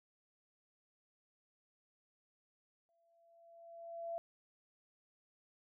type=tone with exponential growth; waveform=sine; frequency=674 Hz; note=E5; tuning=38 cents sharp; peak=-37 dBFS; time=2.89-4.18 s; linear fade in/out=0 ms; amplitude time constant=280 ms; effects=none